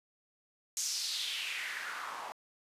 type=noise with band-pass filter sweep; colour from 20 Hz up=white; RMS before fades=-38 dBFS; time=0.77-2.32 s; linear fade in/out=0 ms; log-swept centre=6600 to 830 Hz; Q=3.3; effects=resampled to 32000 Hz